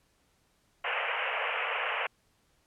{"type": "band-pass noise", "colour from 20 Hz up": "white", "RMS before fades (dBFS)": -32, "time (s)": [0.84, 2.07], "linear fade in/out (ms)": 5, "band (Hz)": [450, 2900], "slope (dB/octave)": 96, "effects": ["pink hiss -70 dBFS RMS until 2.66 s", "low-pass 12000 Hz 12 dB/octave"]}